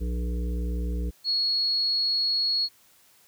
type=harmonic tone; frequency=59.7 Hz; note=A#1; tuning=42 cents sharp; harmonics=1 / 3 / 5 / 7 / 8; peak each=-26 / -36 / -40 / -43 / -44 dBFS; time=0-1.11 s; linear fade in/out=20 ms
type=tone; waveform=sine; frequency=4334 Hz; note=C#8; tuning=40 cents flat; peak=-22 dBFS; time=1.24-2.69 s; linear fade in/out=50 ms
effects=white hiss -59 dBFS RMS until 3.27 s